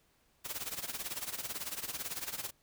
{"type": "noise with tremolo", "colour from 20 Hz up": "white", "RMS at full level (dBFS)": -37, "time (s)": [0.44, 2.51], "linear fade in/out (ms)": 20, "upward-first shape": "sine", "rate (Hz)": 18, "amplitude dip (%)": 80, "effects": ["pink hiss -71 dBFS RMS until 2.62 s"]}